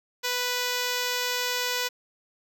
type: tone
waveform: 5% pulse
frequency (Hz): 493.9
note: B4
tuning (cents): 0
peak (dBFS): -14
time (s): 0.23-1.89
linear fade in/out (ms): 20
effects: none